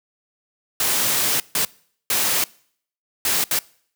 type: noise bursts at uneven times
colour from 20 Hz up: white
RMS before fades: -20 dBFS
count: 5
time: 0.8-1.4 / 1.55-1.65 / 2.1-2.44 / 3.25-3.44 / 3.51-3.59 s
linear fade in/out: 2 ms
effects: noise-tail reverb RT60 0.6 s tail -24 dB re dry + high-pass 100 Hz 12 dB/octave